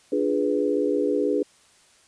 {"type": "chord", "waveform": "sine", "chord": "D diminished seventh", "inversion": "none", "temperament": "equal", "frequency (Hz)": [293.7, 349.2, 415.3, 493.9], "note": ["D4", "F4", "Ab4", "Cb5"], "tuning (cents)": [0, 0, 0, 0], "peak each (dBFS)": [-25, -30, -24, -26], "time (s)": [0.12, 1.43], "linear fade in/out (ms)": 5, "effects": ["white hiss -57 dBFS RMS until 2.07 s", "resampled to 22050 Hz"]}